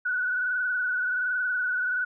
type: tone with frequency modulation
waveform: sine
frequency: 1480 Hz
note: F#6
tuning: in tune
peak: -24 dBFS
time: 0.05-2.05 s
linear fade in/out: 10 ms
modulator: 21.3 Hz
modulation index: 1.8
effects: none